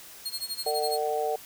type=tone with tremolo; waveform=sawtooth; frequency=4274 Hz; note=C8; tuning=36 cents sharp; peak=-26 dBFS; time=0.25-0.98 s; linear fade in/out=10 ms; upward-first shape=sine; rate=12 Hz; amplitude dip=90%
type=harmonic tone; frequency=150.5 Hz; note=D3; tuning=43 cents sharp; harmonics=3 / 4 / 5; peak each=-29 / -32 / -29 dBFS; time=0.66-1.36 s; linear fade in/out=5 ms
effects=white hiss -47 dBFS RMS until 1.45 s